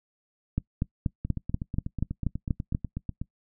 two click trains, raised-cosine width 5 ms, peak -13 / -19 dBFS, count 10 / 17, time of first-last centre 0.58-2.749 / 1.25-3.216 s, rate 4.15 / 8.14 Hz, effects noise-tail reverb RT60 0.1 s tail -22 dB re dry

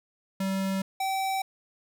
square tone pair in turn, 192.6 / 770.4 Hz, G3 / G5, -30 / -30 cents, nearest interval 2 octaves, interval 2400 cents, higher second, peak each -27 dBFS, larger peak neither, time 0.4-0.82 / 1-1.42 s, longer neither, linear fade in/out 5 ms, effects none

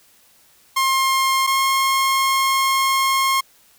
sawtooth tone pair in turn, 1065 / 1074.3 Hz, C6 / C6, +30 / +45 cents, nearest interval unison, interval 15 cents, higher second, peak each -12 dBFS, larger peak neither, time 0.76-1.47 / 1.47-3.41 s, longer second, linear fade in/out 10 ms, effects white hiss -54 dBFS RMS until 3.78 s

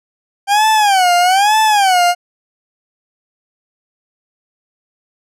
40% pulse tone with vibrato, 784 Hz, G5, in tune, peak -8 dBFS, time 0.47-2.15 s, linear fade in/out 50 ms, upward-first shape sine, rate 1.1 Hz, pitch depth 190 cents each way, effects low-pass 11000 Hz 12 dB/octave

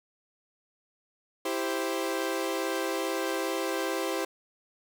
sawtooth chord, C major, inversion first, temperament equal, 329.6 / 392 / 523.3 Hz, E4 / G4 / C5, 0 / 0 / 0 cents, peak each -29 dBFS, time 1.45-4.25 s, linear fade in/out 5 ms, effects none

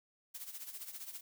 blue noise with tremolo, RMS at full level -44 dBFS, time 0.34-1.21 s, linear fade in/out 10 ms, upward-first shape sine, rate 15 Hz, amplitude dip 70%, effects none

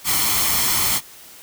white noise with comb filter, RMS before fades -19 dBFS, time 0.04-1.01 s, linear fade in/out 50 ms, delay 0.93 ms, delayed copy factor +0.55, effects white hiss -43 dBFS RMS until 1.42 s

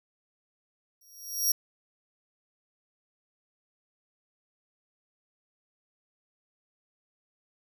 20% pulse tone with exponential growth, 5650 Hz, F8, 19 cents sharp, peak -15 dBFS, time 1.01-1.52 s, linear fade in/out 5 ms, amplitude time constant 110 ms, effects none

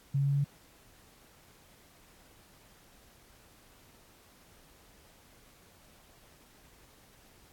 sine tone with pitch steps, 138.59 / 139.39 / 140.2 / 141.01 / 141.83 Hz, C#3 / C#3 / C#3 / C#3 / C#3, 0 / +10 / +20 / +30 / +40 cents, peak -25 dBFS, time 0.14-0.445 s, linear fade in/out 10 ms, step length 61 ms, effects pink hiss -60 dBFS RMS until 7.52 s + AAC 64 kbps

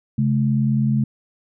sine tone pair together, 135 / 214.5 Hz, C#3 / A3, -45 / -44 cents, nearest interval minor sixth, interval 801 cents, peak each -18 / -19 dBFS, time 0.18-1.04 s, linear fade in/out 5 ms, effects none

